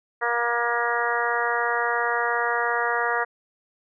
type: harmonic tone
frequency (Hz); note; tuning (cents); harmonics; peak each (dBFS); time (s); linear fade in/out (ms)
237.1; A#3; +30; 2 / 3 / 4 / 5 / 6 / 7 / 8; -29 / -29 / -29 / -29 / -29 / -29 / -29; 0.21-3.25; 20
effects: none